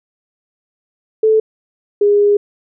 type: tone pair in turn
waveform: sine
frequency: 437.6 / 410 Hz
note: A4 / G#4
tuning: -9 / -22 cents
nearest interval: minor second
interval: 113 cents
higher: first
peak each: -8 dBFS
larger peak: neither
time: 1.23-1.4 / 2.01-2.37 s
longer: second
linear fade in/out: 5 ms
effects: none